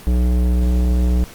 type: tone with tanh clipping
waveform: sine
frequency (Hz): 61.1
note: B1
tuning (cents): -18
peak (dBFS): -15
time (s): 0.07-1.24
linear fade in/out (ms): 0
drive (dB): 16
effects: pink hiss -40 dBFS RMS until 1.34 s + Opus 48 kbps